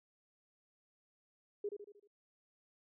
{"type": "tone with echo", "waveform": "sine", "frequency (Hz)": 410, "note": "G#4", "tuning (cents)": -22, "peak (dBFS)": -35, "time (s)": [1.64, 1.69], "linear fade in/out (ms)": 5, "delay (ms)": 77, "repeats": 5, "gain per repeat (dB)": -6, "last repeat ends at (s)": 2.075, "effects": []}